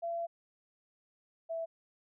sine tone pair in turn, 678 / 659.1 Hz, E5 / E5, +49 / 0 cents, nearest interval unison, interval 49 cents, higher first, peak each -33 / -34 dBFS, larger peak first, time 0.02-0.27 / 1.49-1.66 s, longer first, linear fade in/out 20 ms, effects none

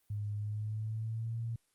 sine tone with pitch glide, 103.83 to 115.21 Hz, G#2 to A#2, 0 to -20 cents, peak -34 dBFS, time 0.1-1.56 s, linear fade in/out 5 ms, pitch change +180 cents, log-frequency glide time 0.36-1.39 s, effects white hiss -74 dBFS RMS until 1.74 s + Opus 24 kbps

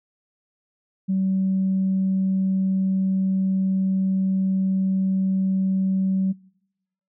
sine tone, 190.5 Hz, G3, 49 cents flat, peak -18 dBFS, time 1.08-6.33 s, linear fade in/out 20 ms, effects noise-tail reverb RT60 0.9 s tail -25 dB re dry + tanh soft clip ceiling -14 dBFS

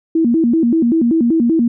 sine tone with vibrato, 277.2 Hz, C#4, in tune, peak -10 dBFS, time 0.15-1.68 s, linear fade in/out 5 ms, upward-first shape square, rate 5.2 Hz, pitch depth 280 cents each way, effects none

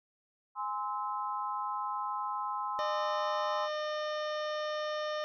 sine chord, Ab augmented, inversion none, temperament just, 830.6 / 1038.3 / 1297.8 Hz, Ab5 / C6 / E6, 0 / -14 / -27 cents, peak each -38 / -35 / -39 dBFS, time 0.55-3.69 s, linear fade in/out 50 ms
harmonic tone, 607 Hz, D#5, 43 cents flat, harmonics 1 / 2 / 3 / 4 / 5 / 6 / 7 / 8 / 9 / 10, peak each -34 / -39 / -43 / -55 / -48 / -48 / -55 / -61 / -51 / -62 dBFS, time 2.79-5.24 s, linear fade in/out 0 ms
effects none

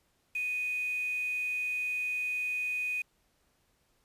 sine tone with quantisation, 2489 Hz, D#7, in tune, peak -30 dBFS, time 0.35-3.02 s, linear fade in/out 5 ms, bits 8, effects pink hiss -72 dBFS RMS until 4.04 s + resampled to 32000 Hz

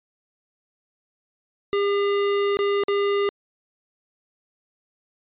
square tone with dropouts, 403.1 Hz, G4, 48 cents sharp, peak -20 dBFS, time 1.73-3.29 s, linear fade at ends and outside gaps 0 ms, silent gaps 2.57-2.59 / 2.836-2.883 s, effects resampled to 8000 Hz

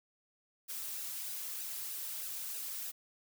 blue noise with flanger, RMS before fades -41 dBFS, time 0.68-2.92 s, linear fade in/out 20 ms, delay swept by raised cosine 0.9 to 2.8 ms, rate 3.2 Hz, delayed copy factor -0.5, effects none

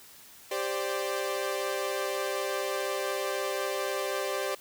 sawtooth chord, G suspended fourth, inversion none, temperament equal with one note detuned, 393.4 / 523.3 / 587.3 Hz, G4 / C5 / D5, +6 / 0 / 0 cents, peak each -30 dBFS, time 0.51-4.55 s, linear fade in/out 5 ms, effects white hiss -52 dBFS RMS until 4.6 s

